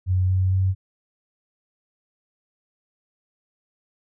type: tone with pitch steps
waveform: sine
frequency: 92.3 / 93.43 / 94.57 Hz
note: F#2 / F#2 / F#2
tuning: -4 / +17 / +38 cents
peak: -17 dBFS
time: 0.06-0.75 s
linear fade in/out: 50 ms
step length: 230 ms
effects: none